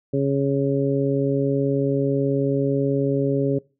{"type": "harmonic tone", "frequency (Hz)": 138.4, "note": "C#3", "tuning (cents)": -2, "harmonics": [1, 2, 3, 4], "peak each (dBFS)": [-23, -23, -23, -27], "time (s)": [0.13, 3.59], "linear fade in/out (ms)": 10, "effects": ["noise-tail reverb RT60 0.3 s tail -22 dB re dry"]}